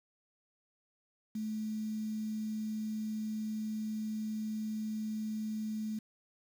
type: tone with quantisation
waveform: sine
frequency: 216.3 Hz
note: A3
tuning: 29 cents flat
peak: -34 dBFS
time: 1.35-5.99 s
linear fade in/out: 5 ms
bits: 9
effects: none